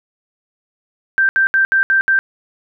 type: tone bursts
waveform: sine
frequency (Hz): 1568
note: G6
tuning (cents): 0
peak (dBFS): -10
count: 6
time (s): 1.18-2.19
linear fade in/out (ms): 0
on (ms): 110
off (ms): 70
effects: none